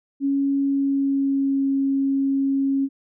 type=tone with pitch glide; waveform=sine; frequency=277.2 to 273.2 Hz; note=C#4 to C#4; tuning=0 to -25 cents; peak=-18 dBFS; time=0.2-2.89 s; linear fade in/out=50 ms; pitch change=-25 cents; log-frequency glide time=0.6-1.68 s; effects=none